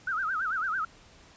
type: tone with vibrato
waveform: sine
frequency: 1408 Hz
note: F6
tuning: 14 cents sharp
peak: -27 dBFS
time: 0.07-0.85 s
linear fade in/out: 5 ms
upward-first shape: sine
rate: 9 Hz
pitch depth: 210 cents each way
effects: pink hiss -55 dBFS RMS until 1.36 s + resampled to 16000 Hz